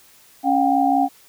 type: tone cluster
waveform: sine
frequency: 276.4 / 720 / 785 Hz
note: C#4 / F#5 / G5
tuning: -5 / -47 / +2 cents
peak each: -19 dBFS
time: 0.43-1.09 s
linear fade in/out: 50 ms
effects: white hiss -51 dBFS RMS until 1.28 s